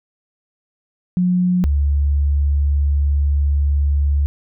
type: tone pair in turn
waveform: sine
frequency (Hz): 180.2 / 71.51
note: F#3 / D2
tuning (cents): -45 / -46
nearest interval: octave + major third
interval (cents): 1601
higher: first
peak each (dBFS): -13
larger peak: neither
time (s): 1.17-1.64 / 1.64-4.26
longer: second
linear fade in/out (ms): 0
effects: none